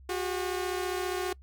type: tone pair together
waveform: sawtooth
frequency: 363.1 / 398 Hz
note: F#4 / G4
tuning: -33 / +26 cents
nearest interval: major second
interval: 159 cents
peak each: -27 / -32 dBFS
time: 0.09-1.33 s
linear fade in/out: 5 ms
effects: noise-tail reverb RT60 0.1 s tail -24 dB re dry + added 66 Hz sine -49 dBFS peak until 1.42 s